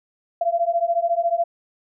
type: beating tone pair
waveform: sine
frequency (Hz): 675 / 689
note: E5 / F5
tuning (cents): +41 / -24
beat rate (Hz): 14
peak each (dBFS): -21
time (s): 0.41-1.44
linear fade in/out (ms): 5
effects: none